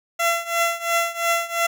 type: tone with tremolo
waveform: 15% pulse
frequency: 678 Hz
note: E5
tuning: 49 cents sharp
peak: -10 dBFS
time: 0.19-1.67 s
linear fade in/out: 10 ms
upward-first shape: triangle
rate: 2.9 Hz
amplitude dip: 90%
effects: none